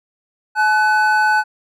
triangle tone pair together, 855.5 / 1499 Hz, A5 / F#6, -49 / +22 cents, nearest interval minor seventh, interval 971 cents, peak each -13 dBFS, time 0.55-1.44 s, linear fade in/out 50 ms, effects none

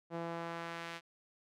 sawtooth tone with band-pass filter sweep, 168 Hz, E3, 33 cents sharp, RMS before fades -42 dBFS, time 0.1-1.01 s, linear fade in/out 50 ms, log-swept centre 570 to 2500 Hz, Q 0.84, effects none

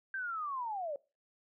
sine linear sweep, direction down, 1590 to 546 Hz, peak -35 dBFS, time 0.14-0.96 s, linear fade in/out 2 ms, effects noise-tail reverb RT60 0.3 s tail -22 dB re dry

